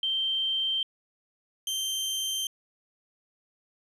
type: tone pair in turn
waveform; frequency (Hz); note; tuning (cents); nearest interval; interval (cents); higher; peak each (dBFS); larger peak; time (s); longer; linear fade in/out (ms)
sine / sawtooth; 3136 / 3136; G7 / G7; 0 / 0; unison; 0; neither; -25; neither; 0.03-0.83 / 1.67-2.47; neither; 2
effects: resampled to 32000 Hz + 10-bit